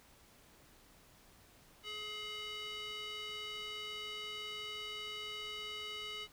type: tone with band-pass filter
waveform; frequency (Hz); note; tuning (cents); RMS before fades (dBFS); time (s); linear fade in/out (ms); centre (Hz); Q
square; 422.8; G#4; +31; -44; 1.83-6.28; 50; 3000; 2.6
effects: pink hiss -63 dBFS RMS until 6.32 s